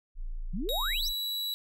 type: tone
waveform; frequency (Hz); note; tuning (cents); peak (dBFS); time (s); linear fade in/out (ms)
sine; 28.16; A0; +41; -32; 0.15-1.14; 50
type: exponential sweep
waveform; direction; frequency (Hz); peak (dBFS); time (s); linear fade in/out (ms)
sine; up; 159 to 6300; -32; 0.53-1.09; 10
type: tone with pitch glide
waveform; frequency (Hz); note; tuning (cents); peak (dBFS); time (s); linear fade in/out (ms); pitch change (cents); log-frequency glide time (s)
45% pulse; 3791 to 3922; A#7 to B7; +28 to -13; -30; 0.69-1.54; 0; +59; 0.8-1.03
effects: none

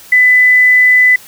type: tone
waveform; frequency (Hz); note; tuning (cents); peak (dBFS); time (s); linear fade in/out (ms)
sine; 2000; B6; +21; -4; 0.12-1.16; 5
effects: white hiss -37 dBFS RMS until 1.27 s

